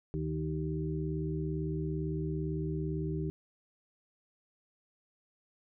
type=harmonic tone with a mistuned harmonic; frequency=77.78 Hz; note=D#2; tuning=in tune; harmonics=1 / 2 / 4 / 5; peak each=-39 / -34 / -39 / -39 dBFS; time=0.14-3.3 s; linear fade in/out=0 ms; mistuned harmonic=1; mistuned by=-50 cents; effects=none